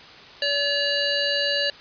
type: harmonic tone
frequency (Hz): 571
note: D5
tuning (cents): -49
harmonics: 1 / 3 / 5 / 7 / 8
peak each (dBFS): -27 / -27 / -27 / -27 / -27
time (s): 0.42-1.7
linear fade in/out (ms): 2
effects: white hiss -44 dBFS RMS until 1.8 s + resampled to 11025 Hz